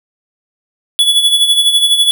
square tone with tremolo, 3412 Hz, G#7, 46 cents sharp, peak -6 dBFS, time 0.99-2.11 s, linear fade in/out 0 ms, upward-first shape sine, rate 12 Hz, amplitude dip 60%, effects none

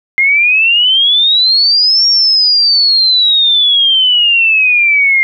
sine exponential two-way sweep, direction up then down, 2106 to 5588 to 2106 Hz, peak -6 dBFS, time 0.18-5.23 s, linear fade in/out 0 ms, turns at 2.07 s, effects none

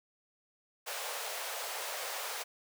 pink high-pass noise, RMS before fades -39 dBFS, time 0.86-2.44 s, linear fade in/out 20 ms, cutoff 470 Hz, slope 48 dB/octave, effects none

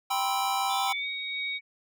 square chord, C major seventh, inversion second, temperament just, 784.9 / 981.1 / 1046.5 / 1308.1 Hz, G5 / B5 / C6 / E6, +2 / -12 / 0 / -14 cents, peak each -29 / -33 / -35 / -35 dBFS, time 0.1-0.93 s, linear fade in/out 10 ms
sine tone with pitch glide, 3520 to 3751 Hz, A7 to A#7, 0 to +10 cents, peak -35 dBFS, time 0.69-1.59 s, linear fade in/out 20 ms, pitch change +110 cents, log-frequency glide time 0.97-1.09 s
sine tone with tremolo, 2253 Hz, C#7, 28 cents sharp, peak -30 dBFS, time 0.86-1.61 s, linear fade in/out 50 ms, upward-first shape sine, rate 2.1 Hz, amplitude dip 40%
effects none

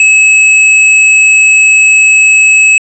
triangle tone with tanh clipping, 2583 Hz, E7, 36 cents flat, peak -4 dBFS, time 0-2.78 s, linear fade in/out 2 ms, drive 18 dB, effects resampled to 24000 Hz

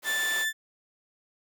pink high-pass noise, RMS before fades -38 dBFS, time 0.02-0.46 s, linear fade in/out 50 ms, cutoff 500 Hz, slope 12 dB/octave
35% pulse tone, 1760 Hz, A6, in tune, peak -24 dBFS, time 0.04-0.53 s, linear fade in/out 50 ms
effects none

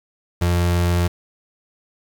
35% pulse tone, 87.31 Hz, F2, in tune, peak -14 dBFS, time 0.41-1.08 s, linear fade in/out 10 ms, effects 7-bit

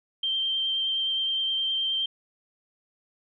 sine tone with vibrato, 3147 Hz, G7, 6 cents sharp, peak -24 dBFS, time 0.23-2.06 s, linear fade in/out 5 ms, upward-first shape triangle, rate 9.6 Hz, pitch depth 14 cents each way, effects none

